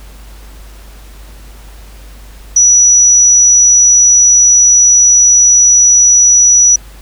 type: tone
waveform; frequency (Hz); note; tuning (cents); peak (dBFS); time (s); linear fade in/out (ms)
sine; 5880; F#8; -12; -3; 2.56-6.76; 5
effects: added 50 Hz sine -31 dBFS peak until 7.01 s + pink hiss -40 dBFS RMS until 7.01 s